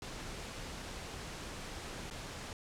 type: noise with dropouts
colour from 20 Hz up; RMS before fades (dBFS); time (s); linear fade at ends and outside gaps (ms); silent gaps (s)
pink; -44; 0.02-2.53; 1; 2.101-2.11
effects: low-pass 8000 Hz 12 dB/octave